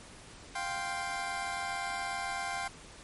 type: chord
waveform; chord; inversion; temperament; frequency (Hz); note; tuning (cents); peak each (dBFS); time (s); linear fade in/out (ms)
25% pulse; F suspended second; none; just; 698.5 / 785.8 / 1047.7; F5 / G5 / C6; 0 / +4 / +2; -36 / -33 / -36; 0.55-2.68; 5
effects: pink hiss -51 dBFS RMS until 3.03 s + MP3 48 kbps